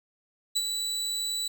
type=tone with ADSR envelope; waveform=30% pulse; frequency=3951 Hz; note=B7; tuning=in tune; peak=-20 dBFS; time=0.55-1.48 s; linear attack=16 ms; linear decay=43 ms; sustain=-6 dB; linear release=6 ms; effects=none